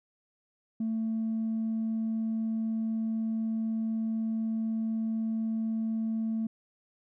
triangle tone with tanh clipping, 223 Hz, A3, 23 cents sharp, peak -28 dBFS, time 0.8-6.47 s, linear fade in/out 5 ms, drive 5 dB, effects none

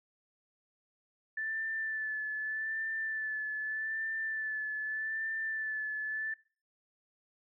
sine tone with vibrato, 1754 Hz, A6, 6 cents flat, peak -33 dBFS, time 1.37-6.34 s, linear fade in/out 5 ms, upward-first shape sine, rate 0.82 Hz, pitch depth 28 cents each way, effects noise-tail reverb RT60 0.4 s tail -22 dB re dry

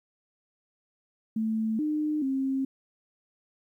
sine tone with pitch steps, 220.6 / 303.5 / 267.7 Hz, A3 / D#4 / C4, +5 / -43 / +40 cents, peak -25 dBFS, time 1.36-2.65 s, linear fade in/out 5 ms, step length 430 ms, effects 11-bit

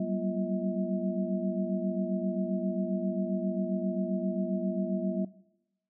sine tone cluster, 189.3 / 196.8 / 237.4 / 343.8 / 639 Hz, F#3 / G3 / A#3 / F4 / D#5, +40 / +7 / +32 / -27 / +46 cents, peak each -32 / -34 / -36 / -38 / -36 dBFS, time 0-5.25 s, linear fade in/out 5 ms, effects noise-tail reverb RT60 0.9 s tail -19 dB re dry

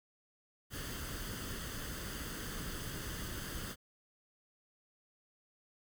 pink noise with comb filter, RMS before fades -42 dBFS, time 0.7-3.76 s, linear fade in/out 50 ms, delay 0.63 ms, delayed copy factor +0.6, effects none

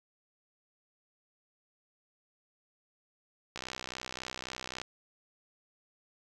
click train, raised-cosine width 0.2 ms, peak -21 dBFS, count 81, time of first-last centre 3.56-4.816 s, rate 63.7 Hz, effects none

